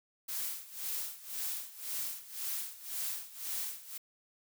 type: noise with tremolo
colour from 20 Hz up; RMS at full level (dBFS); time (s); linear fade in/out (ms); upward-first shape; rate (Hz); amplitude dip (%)
blue; -36; 0.28-3.98; 10; sine; 1.9; 85
effects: none